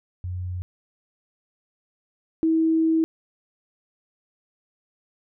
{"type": "tone pair in turn", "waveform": "sine", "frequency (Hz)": [90.4, 322.7], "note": ["F#2", "E4"], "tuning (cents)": [-40, -37], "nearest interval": "octave + minor seventh", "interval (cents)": 2203, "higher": "second", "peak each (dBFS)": [-27, -17], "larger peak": "second", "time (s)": [[0.24, 0.62], [2.43, 3.04]], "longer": "second", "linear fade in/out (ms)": 0, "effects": []}